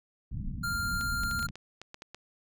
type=low-pass noise; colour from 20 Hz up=pink; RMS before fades=-36 dBFS; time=0.31-1.51 s; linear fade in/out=10 ms; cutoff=240 Hz; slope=48 dB/octave
type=tone; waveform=square; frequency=1396.9 Hz; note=F6; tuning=in tune; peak=-31 dBFS; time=0.63-1.47 s; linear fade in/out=10 ms
type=clicks; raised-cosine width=0.2 ms; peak=-26 dBFS; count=11; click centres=1.011 / 1.235 / 1.312 / 1.393 / 1.428 / 1.488 / 1.556 / 1.816 / 1.944 / 2.021 / 2.146 s
effects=none